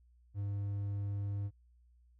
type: tone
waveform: triangle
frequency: 100.8 Hz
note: G2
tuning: 49 cents sharp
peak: -32 dBFS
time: 0.34-1.51 s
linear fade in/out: 50 ms
effects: added 60 Hz sine -62 dBFS peak until 2.19 s